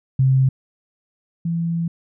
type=tone pair in turn; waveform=sine; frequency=132.3 / 167.75 Hz; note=C3 / E3; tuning=+20 / +31 cents; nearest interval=major third; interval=411 cents; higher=second; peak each=-12 / -19 dBFS; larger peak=first; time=0.19-0.49 / 1.45-1.88 s; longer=second; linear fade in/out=5 ms; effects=none